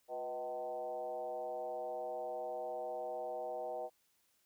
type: tone with frequency modulation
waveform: sine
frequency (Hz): 628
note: D#5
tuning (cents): +16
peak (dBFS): -38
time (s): 0.08-3.9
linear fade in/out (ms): 50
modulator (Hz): 135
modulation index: 1.3
effects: white hiss -75 dBFS RMS until 4.45 s